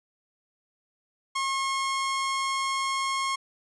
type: tone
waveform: sawtooth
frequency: 1081 Hz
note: C#6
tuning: 44 cents flat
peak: -22 dBFS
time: 1.35-3.36 s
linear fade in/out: 10 ms
effects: resampled to 22050 Hz